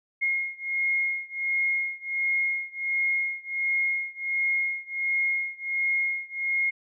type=beating tone pair; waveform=sine; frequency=2148 / 2149.4 Hz; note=C7 / C7; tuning=+45 / +46 cents; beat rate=1.4 Hz; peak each=-27 / -28 dBFS; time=0.21-6.71 s; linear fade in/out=20 ms; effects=none